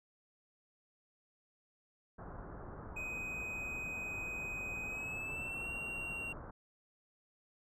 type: low-pass noise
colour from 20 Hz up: pink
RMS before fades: -48 dBFS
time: 2.18-6.51 s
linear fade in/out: 10 ms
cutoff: 1500 Hz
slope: 48 dB/octave
type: tone with pitch glide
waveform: triangle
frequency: 2510 to 2753 Hz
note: D#7 to F7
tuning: +15 to -25 cents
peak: -38 dBFS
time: 2.96-6.33 s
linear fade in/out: 10 ms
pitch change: +160 cents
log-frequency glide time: 4.85-5.71 s
effects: none